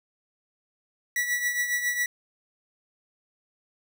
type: tone with tremolo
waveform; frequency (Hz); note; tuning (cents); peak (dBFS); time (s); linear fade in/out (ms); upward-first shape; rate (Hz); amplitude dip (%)
45% pulse; 1946; B6; -26; -22; 1.16-2.06; 2; triangle; 7.3; 65
effects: none